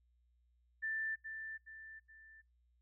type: tone with echo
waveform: sine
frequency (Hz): 1772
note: A6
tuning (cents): +12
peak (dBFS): -36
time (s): 0.82-1.16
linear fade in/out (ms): 20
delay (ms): 420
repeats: 3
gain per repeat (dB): -7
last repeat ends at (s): 2.42
effects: noise-tail reverb RT60 0.2 s tail -26 dB re dry + added 60 Hz sine -70 dBFS peak until 2.81 s